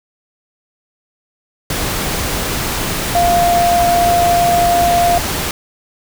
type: tone in noise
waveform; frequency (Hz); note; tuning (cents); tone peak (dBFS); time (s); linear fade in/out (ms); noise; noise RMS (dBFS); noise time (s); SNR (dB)
sine; 696; F5; -6; -10; 3.15-5.18; 2; pink; -19; 1.7-5.51; +6
effects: none